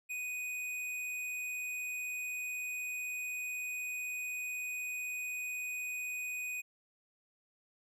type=tone with hard clipping; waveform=triangle; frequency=2489 Hz; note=D#7; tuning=in tune; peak=-38 dBFS; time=0.09-6.62 s; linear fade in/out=20 ms; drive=16 dB; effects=none